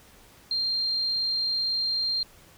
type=tone; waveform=sine; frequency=4186 Hz; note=C8; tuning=in tune; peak=-24 dBFS; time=0.51-2.23 s; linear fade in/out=2 ms; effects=pink hiss -54 dBFS RMS until 2.57 s